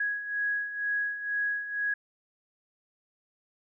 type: beating tone pair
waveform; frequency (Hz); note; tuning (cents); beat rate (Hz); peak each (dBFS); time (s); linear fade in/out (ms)
sine; 1661.2 / 1663.3; G#6 / G#6; 0 / +2; 2.1; -35 / -29; 0-1.94; 5
effects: none